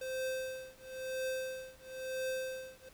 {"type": "tone with tremolo", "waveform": "square", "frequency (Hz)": 520, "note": "C5", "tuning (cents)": -11, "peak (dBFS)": -34, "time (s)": [0.01, 2.89], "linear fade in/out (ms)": 5, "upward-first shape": "triangle", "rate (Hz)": 0.99, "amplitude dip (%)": 100, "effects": ["pink hiss -61 dBFS RMS until 2.93 s"]}